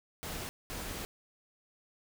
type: noise bursts at uneven times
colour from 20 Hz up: pink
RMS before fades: -40 dBFS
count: 2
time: 0.23-0.49 / 0.7-1.05 s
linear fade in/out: 0 ms
effects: none